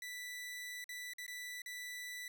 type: tone with dropouts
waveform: sawtooth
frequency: 1975.5 Hz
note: B6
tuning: in tune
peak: -40 dBFS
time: 0.02-2.28 s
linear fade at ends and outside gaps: 2 ms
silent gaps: 0.842-0.891 / 1.135-1.183 / 1.265-1.279 / 1.619-1.66 s
effects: none